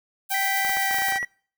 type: noise with tremolo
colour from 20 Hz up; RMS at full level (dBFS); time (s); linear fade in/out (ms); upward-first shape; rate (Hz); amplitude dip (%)
violet; -29; 0.29-1.13; 20; triangle; 7.9; 40
type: tone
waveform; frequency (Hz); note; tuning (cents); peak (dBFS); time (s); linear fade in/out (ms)
sawtooth; 779; G5; -11; -21; 0.3-1.19; 20
type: tone with pitch glide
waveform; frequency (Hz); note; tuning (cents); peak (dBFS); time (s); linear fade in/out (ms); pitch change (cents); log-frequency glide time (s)
triangle; 1975.5 to 1933.7; B6 to B6; 0 to -37; -24; 0.34-1.25; 5; -37; 0.63-0.99
type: clicks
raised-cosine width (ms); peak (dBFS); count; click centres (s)
0.5; -20; 11; 0.649 / 0.695 / 0.77 / 0.911 / 0.945 / 0.985 / 1.02 / 1.085 / 1.123 / 1.159 / 1.229
effects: noise-tail reverb RT60 0.5 s tail -26 dB re dry